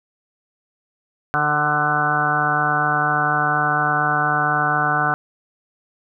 harmonic tone with a mistuned harmonic, 149.3 Hz, D3, 29 cents sharp, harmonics 1 / 2 / 3 / 4 / 5 / 6 / 7 / 8 / 9 / 10, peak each -27 / -31 / -33 / -33 / -22 / -32 / -27 / -25 / -24 / -21 dBFS, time 1.34-5.14 s, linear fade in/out 0 ms, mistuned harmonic 9, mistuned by -17 cents, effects none

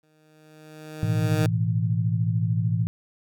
15% pulse tone with exponential growth, 154.8 Hz, D#3, 9 cents flat, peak -16 dBFS, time 0.03-1.46 s, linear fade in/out 2 ms, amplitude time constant 310 ms
sine chord, A suspended second, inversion none, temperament equal, 110 / 123.47 / 164.81 Hz, A2 / B2 / E3, 0 / 0 / 0 cents, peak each -23 / -28 / -26 dBFS, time 1.03-2.87 s, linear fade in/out 0 ms
effects none

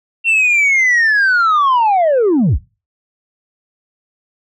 sine linear sweep, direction down, 2735 to 30.54 Hz, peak -7 dBFS, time 0.24-2.59 s, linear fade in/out 50 ms, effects noise-tail reverb RT60 0.3 s tail -22 dB re dry + tanh soft clip ceiling -8 dBFS

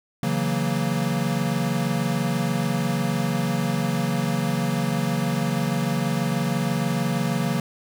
square chord, F# dominant seventh, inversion second, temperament equal, 138.59 / 164.81 / 185 / 233.1 Hz, C#3 / E3 / F#3 / A#3, 0 / 0 / 0 / 0 cents, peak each -28 dBFS, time 0.23-7.6 s, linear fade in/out 2 ms, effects none

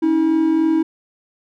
triangle tone pair together, 278.2 / 321.6 Hz, C#4 / E4, +6 / -43 cents, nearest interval minor third, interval 251 cents, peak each -20 / -12 dBFS, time 0.02-0.83 s, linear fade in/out 10 ms, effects none

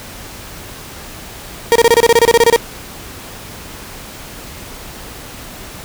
35% pulse tone bursts, 466.2 Hz, A#4, in tune, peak -4 dBFS, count 14, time 1.72-2.561 s, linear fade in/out 0 ms, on 35 ms, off 27 ms, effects pink hiss -32 dBFS RMS until 5.84 s

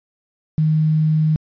sine tone with quantisation, 155.8 Hz, D#3, 3 cents sharp, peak -13 dBFS, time 0.58-1.36 s, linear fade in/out 0 ms, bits 7, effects resampled to 11025 Hz

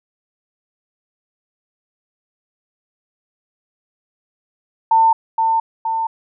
sine tone with echo, 899 Hz, A5, 37 cents sharp, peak -9 dBFS, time 4.91-5.13 s, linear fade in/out 5 ms, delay 470 ms, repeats 2, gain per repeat -4 dB, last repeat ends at 6.07 s, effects none

